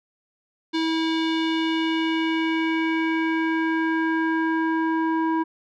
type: tone with low-pass filter sweep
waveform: square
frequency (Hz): 323.4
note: E4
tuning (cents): -33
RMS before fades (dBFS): -23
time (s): 0.73-5.44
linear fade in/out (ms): 20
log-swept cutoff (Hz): 4000 to 1200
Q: 2.7
effects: none